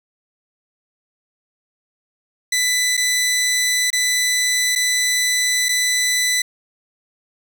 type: tone with dropouts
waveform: 15% pulse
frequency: 1993 Hz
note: B6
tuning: 15 cents sharp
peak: -10 dBFS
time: 2.52-6.42 s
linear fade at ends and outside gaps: 5 ms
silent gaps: 2.969-2.975 / 3.904-3.929 / 4.753-4.758 / 5.686-5.69 s
effects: none